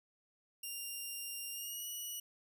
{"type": "tone with pitch glide", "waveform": "5% pulse", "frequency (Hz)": [2794, 2930], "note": ["F7", "F#7"], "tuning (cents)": [0, -18], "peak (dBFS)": -33, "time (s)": [0.63, 2.2], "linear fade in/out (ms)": 5, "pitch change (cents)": 82, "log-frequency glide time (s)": [1.51, 1.86], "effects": []}